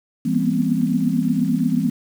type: tone cluster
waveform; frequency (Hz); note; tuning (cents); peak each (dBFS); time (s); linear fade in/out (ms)
sine; 167.1 / 201.1 / 237.2 / 245.8 / 262.7; E3 / G3 / A#3 / B3 / C4; +24 / +44 / +30 / -8 / +7; -23; 0.25-1.9; 10
effects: 7-bit